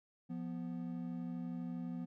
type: tone pair together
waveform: triangle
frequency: 174.58 / 246.9 Hz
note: F3 / B3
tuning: 0 / 0 cents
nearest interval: tritone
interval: 600 cents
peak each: -40 / -40 dBFS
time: 0.29-2.06 s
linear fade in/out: 20 ms
effects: none